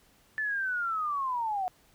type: linear sweep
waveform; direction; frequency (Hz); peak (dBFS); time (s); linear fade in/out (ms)
sine; down; 1760 to 719; -28; 0.38-1.68; 0
effects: pink hiss -63 dBFS RMS until 1.94 s